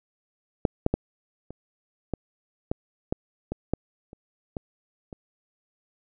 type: clicks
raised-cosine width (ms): 2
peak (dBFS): -6 / -6 / -9 / -25 / -14 / -12 / -11 / -16 / -10 / -30 / -18 / -25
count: 12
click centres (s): 0.652 / 0.864 / 0.94 / 1.506 / 2.137 / 2.715 / 3.125 / 3.52 / 3.736 / 4.131 / 4.568 / 5.128
effects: none